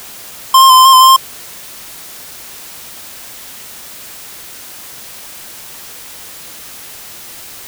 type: tone with pitch steps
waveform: square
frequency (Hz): 1052 / 1063 / 1031 / 1037 / 1063 / 1031 / 1049 / 1058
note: C6 / C6 / C6 / C6 / C6 / C6 / C6 / C6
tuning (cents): +9 / +27 / -26 / -16 / +27 / -26 / +4 / +19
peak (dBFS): -3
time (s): 0.54-1.164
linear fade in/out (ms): 5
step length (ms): 78
effects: white hiss -32 dBFS RMS until 7.67 s